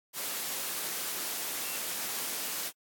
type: tone in noise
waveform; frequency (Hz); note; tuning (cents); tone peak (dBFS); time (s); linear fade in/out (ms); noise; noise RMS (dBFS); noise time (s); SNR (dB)
sine; 2700; E7; +41; -44; 1.6-1.8; 50; white; -35; 0.13-2.72; -12
effects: high-pass 200 Hz 12 dB/octave + AAC 64 kbps